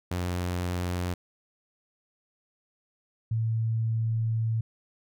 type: tone pair in turn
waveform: sawtooth / sine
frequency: 89.1 / 112.62 Hz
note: F2 / A2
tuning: +35 / +41 cents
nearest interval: major third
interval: 406 cents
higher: second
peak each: -24 dBFS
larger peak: neither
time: 0.11-1.14 / 3.31-4.61 s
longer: second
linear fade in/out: 5 ms
effects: none